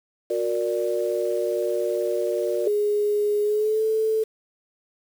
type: chord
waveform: sine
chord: Gb augmented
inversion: none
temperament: equal with one note detuned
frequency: 363.8 / 466.2 / 587.3 Hz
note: Gb4 / Bb4 / D5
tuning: -29 / 0 / 0 cents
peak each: -26 dBFS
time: 0.3-2.68 s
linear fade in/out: 5 ms
type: tone with pitch glide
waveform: sine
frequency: 415.4 to 439.1 Hz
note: G#4 to A4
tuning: 0 to -4 cents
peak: -19 dBFS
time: 2.66-4.24 s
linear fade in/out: 10 ms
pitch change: +96 cents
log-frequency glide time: 3.42-3.83 s
effects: 7-bit